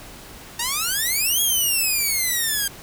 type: exponential two-way sweep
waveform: 5% pulse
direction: up then down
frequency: 908 to 3332 to 1590 Hz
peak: -10 dBFS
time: 0.59-2.68 s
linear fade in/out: 5 ms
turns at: 1.41 s
effects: pink hiss -41 dBFS RMS until 2.82 s